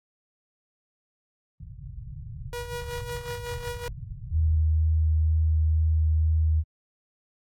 white low-pass noise, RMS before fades -38 dBFS, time 1.6-4.61 s, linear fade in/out 5 ms, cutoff 140 Hz, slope 48 dB/octave
sawtooth tone with tremolo, 481.8 Hz, B4, 43 cents flat, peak -27 dBFS, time 2.53-3.88 s, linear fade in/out 0 ms, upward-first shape sine, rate 5.4 Hz, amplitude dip 65%
sine tone with vibrato, 79 Hz, D#2, 27 cents sharp, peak -19 dBFS, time 4.31-6.64 s, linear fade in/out 50 ms, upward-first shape sine, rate 2.1 Hz, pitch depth 10 cents each way
effects AAC 64 kbps

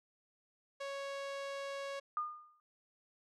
sawtooth tone, 554.4 Hz, C#5, in tune, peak -36 dBFS, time 0.8-2 s, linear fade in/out 10 ms
sine tone with exponential decay, 1217 Hz, D#6, 39 cents flat, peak -31 dBFS, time 2.17-2.6 s, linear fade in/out 1 ms, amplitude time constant 93 ms
effects low-pass 6000 Hz 12 dB/octave

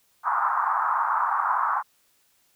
white band-pass noise, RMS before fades -24 dBFS, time 0.23-1.83 s, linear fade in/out 50 ms, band 860 to 1300 Hz, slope 48 dB/octave, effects white hiss -65 dBFS RMS until 2.55 s

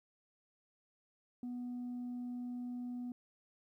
sine tone, 245.5 Hz, B3, 10 cents flat, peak -37 dBFS, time 1.43-3.12 s, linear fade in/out 2 ms, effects tanh soft clip ceiling -38 dBFS + 13-bit

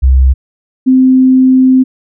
sine tone pair in turn, 65.41 / 259.2 Hz, C2 / C4, 0 / -16 cents, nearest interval 2 octaves, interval 2384 cents, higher second, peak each -3 dBFS, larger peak neither, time 0.02-0.34 / 0.86-1.84 s, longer second, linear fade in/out 20 ms, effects none

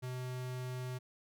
square tone, 126.8 Hz, B2, 46 cents sharp, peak -39 dBFS, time 0.02-0.99 s, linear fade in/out 20 ms, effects none

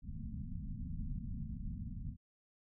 pink low-pass noise, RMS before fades -42 dBFS, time 0.02-2.17 s, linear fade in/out 50 ms, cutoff 250 Hz, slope 96 dB/octave, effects none

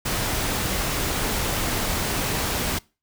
pink noise, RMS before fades -25 dBFS, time 0.05-2.79 s, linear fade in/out 10 ms, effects noise-tail reverb RT60 0.3 s tail -23 dB re dry

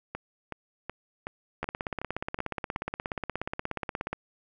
two click trains, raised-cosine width 0.5 ms, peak -19 / -16 dBFS, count 8 / 43, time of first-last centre 0.15-2.762 / 1.63-4.13 s, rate 2.68 / 16.8 Hz, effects none

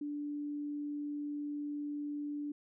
sine tone, 292.4 Hz, D4, 7 cents flat, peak -36 dBFS, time 0.01-2.52 s, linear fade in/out 5 ms, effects none

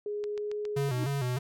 sine tone with pitch glide, 415.3 to 418.4 Hz, G#4 to G#4, 0 to +13 cents, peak -31 dBFS, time 0.06-0.89 s, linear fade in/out 2 ms, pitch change +13 cents, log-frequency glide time 0.2-0.55 s
click train, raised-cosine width 0.2 ms, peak -28 dBFS, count 4, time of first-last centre 0.24-0.653 s, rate 7.27 Hz
square tone with vibrato, 132.2 Hz, C3, 18 cents sharp, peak -29 dBFS, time 0.76-1.39 s, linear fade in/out 10 ms, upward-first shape square, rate 3.3 Hz, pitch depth 100 cents each way
triangle tone with exponential growth, 311.1 Hz, D#4, in tune, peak -27 dBFS, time 0.86-1.04 s, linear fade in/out 0 ms, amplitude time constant 39 ms
effects none

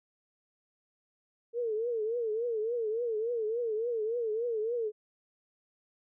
sine tone with vibrato, 454.5 Hz, A#4, 44 cents flat, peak -29 dBFS, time 1.53-4.92 s, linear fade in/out 50 ms, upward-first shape triangle, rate 3.5 Hz, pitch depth 140 cents each way, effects none

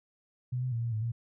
sine tone with pitch steps, 124.9 / 127.4 / 116 / 117.4 / 108.6 / 116.9 Hz, B2 / C3 / A#2 / A#2 / A2 / A#2, +20 / -46 / -8 / +13 / -22 / +5 cents, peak -29 dBFS, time 0.52-1.12 s, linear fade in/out 10 ms, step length 100 ms, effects none

